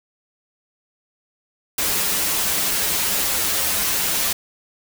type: noise with comb filter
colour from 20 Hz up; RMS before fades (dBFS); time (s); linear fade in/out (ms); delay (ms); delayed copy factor
white; -21; 1.78-4.33; 5; 8.2; -0.7
effects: none

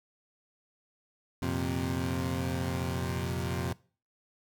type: chord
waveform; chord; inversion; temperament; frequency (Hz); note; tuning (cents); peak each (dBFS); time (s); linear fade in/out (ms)
20% pulse; F suspended fourth; none; equal; 87.31 / 116.54 / 130.81; F2 / Bb2 / C3; 0 / 0 / 0; -28 / -33 / -29; 1.42-3.73; 5
effects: noise-tail reverb RT60 0.4 s tail -22 dB re dry

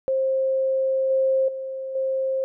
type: tone with level steps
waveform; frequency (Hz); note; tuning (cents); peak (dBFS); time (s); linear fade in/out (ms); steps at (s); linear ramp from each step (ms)
sine; 530; C5; +22; -19 / -17 / -28 / -21; 0.08-2.44; 0; 1.1 / 1.48 / 1.95; 5
effects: none

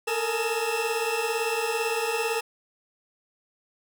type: tone cluster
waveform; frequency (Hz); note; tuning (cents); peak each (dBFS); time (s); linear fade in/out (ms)
40% pulse; 444.2 / 462 / 843 / 1254 / 2668; A4 / A#4 / G#5 / D#6 / E7; +16 / -16 / +26 / +13 / +20; -31 / -28 / -32 / -36 / -31; 0.07-2.41; 10
effects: none

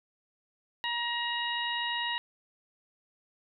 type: harmonic tone with a mistuned harmonic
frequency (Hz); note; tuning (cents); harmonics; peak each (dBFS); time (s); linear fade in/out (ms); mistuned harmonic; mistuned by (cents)
952; A#5; +36; 1 / 2 / 3 / 4; -35 / -34 / -35 / -37; 0.84-2.18; 0; 2; -15
effects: none

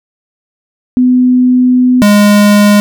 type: tone pair in turn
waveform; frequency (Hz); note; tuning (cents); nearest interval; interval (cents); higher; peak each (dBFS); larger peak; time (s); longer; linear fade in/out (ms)
sine / square; 251.2 / 206.1; B3 / G#3; +30 / -13; minor third; 343; first; -4; neither; 0.97-2.02 / 2.02-2.8; first; 0
effects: none

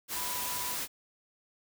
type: tone in noise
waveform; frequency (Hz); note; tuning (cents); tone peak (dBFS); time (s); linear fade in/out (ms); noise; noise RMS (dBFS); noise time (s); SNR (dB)
sine; 987.8; B5; 0; -40; 0.13-0.78; 50; white; -35; 0.08-0.88; -8
effects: none

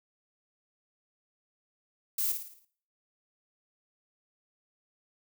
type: noise with echo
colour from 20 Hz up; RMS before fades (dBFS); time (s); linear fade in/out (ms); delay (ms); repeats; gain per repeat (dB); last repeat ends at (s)
violet; -30; 2.18-2.32; 5; 55; 6; -6; 2.65
effects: noise-tail reverb RT60 0.5 s tail -17 dB re dry

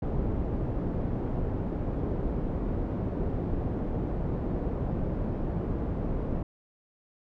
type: low-pass noise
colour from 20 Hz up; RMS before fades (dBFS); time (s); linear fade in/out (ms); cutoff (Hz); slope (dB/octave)
pink; -30; 0.02-6.43; 5; 470; 12
effects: none

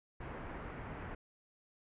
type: low-pass noise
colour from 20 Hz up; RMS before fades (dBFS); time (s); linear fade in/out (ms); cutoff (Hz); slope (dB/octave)
pink; -45; 0.2-1.15; 5; 2100; 24
effects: resampled to 8000 Hz

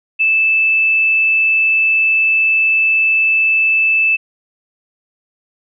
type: tone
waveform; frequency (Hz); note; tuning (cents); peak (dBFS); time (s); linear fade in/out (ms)
sine; 2631; E7; -4; -10; 0.19-4.17; 20
effects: none

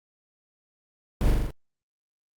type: noise with echo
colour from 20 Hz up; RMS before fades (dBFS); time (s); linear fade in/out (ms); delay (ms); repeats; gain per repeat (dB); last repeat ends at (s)
brown; -23; 1.21-1.3; 0; 41; 5; -2; 1.505
effects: Opus 48 kbps

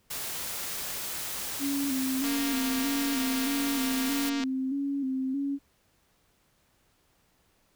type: noise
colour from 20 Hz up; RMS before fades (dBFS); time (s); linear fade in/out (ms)
white; -35; 0.1-4.3; 10
type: tone with vibrato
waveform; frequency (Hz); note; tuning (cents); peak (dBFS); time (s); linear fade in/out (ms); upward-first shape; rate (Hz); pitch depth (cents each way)
sine; 270.9; C#4; -40; -27; 1.59-5.59; 50; square; 1.6; 54
type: click train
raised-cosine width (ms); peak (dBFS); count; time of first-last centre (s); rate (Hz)
0.2; -19; 513; 2.24-4.437; 233
effects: pink hiss -68 dBFS RMS until 7.75 s

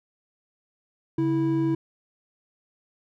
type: tone pair together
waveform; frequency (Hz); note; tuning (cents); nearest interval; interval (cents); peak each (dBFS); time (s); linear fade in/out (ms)
triangle; 140 / 326.7; C#3 / E4; +18 / -15; octave + minor third; 1467; -25 / -20; 1.18-1.75; 5
effects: none

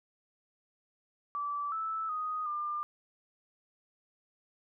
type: tone with pitch steps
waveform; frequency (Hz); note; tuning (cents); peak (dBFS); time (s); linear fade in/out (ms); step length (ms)
sine; 1159 / 1313 / 1246 / 1198; D6 / E6 / D#6 / D6; -23 / -7 / +2 / +34; -32; 1.35-2.83; 0; 370
effects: none

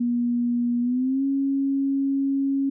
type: tone with pitch glide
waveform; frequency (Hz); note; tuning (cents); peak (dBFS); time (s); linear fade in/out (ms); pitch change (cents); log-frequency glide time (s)
sine; 240.2 to 274.3; B3 to C#4; -48 to -18; -20; 0-2.7; 10; +230; 0.81-1.24
effects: none

